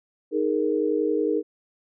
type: chord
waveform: sine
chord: D# suspended fourth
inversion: none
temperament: equal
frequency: 311.1 / 415.3 / 466.2 Hz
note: D#4 / G#4 / A#4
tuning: 0 / 0 / 0 cents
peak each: -25 dBFS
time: 0.31-1.43 s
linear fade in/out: 50 ms
effects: none